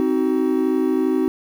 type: chord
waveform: triangle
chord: C diminished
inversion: none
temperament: just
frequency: 261.6 / 314 / 376.7 Hz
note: C4 / Eb4 / Gb4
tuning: 0 / +16 / +31 cents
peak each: -19 dBFS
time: 0-1.28 s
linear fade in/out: 0 ms
effects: 8-bit